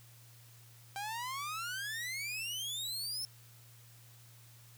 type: exponential sweep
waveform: sawtooth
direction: up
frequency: 782 to 5380 Hz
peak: -34 dBFS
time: 0.96-3.25 s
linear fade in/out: 0 ms
effects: added 117 Hz sine -57 dBFS peak until 4.77 s + white hiss -61 dBFS RMS until 4.77 s